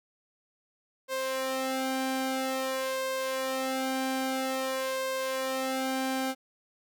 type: tone with flanger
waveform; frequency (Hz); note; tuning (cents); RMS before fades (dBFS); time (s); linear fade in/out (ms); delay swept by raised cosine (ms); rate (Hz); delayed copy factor
sawtooth; 263.1; C4; +10; -31; 1.08-6.35; 50; 1.9 to 2.53; 0.5; +0.9
effects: none